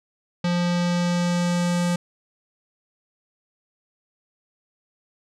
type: tone with low-pass filter sweep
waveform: square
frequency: 175.2 Hz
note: F3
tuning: 6 cents sharp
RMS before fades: -22 dBFS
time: 0.44-1.96 s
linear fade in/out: 5 ms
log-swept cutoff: 4700 to 8800 Hz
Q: 1.4
effects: none